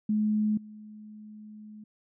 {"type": "tone with level steps", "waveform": "sine", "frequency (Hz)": 212.9, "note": "G#3", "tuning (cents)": 43, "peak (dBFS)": [-23, -43], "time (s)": [0.09, 1.84], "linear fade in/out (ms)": 5, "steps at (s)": 0.57, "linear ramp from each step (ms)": 5, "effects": []}